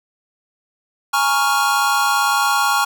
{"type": "chord", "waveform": "square", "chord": "Bb minor seventh", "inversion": "third", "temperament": "equal", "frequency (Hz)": [830.6, 932.3, 1108.7, 1396.9], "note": ["Ab5", "Bb5", "Db6", "F6"], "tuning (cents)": [0, 0, 0, 0], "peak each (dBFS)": [-21, -25, -20, -20], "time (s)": [1.13, 2.85], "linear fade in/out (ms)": 10, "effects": []}